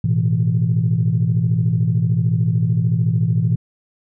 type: chord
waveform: sine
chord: A suspended second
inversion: none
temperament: equal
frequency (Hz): 110 / 123.47 / 164.81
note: A2 / B2 / E3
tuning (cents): 0 / 0 / 0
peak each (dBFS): -18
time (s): 0.04-3.56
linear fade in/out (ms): 5
effects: tanh soft clip ceiling -7 dBFS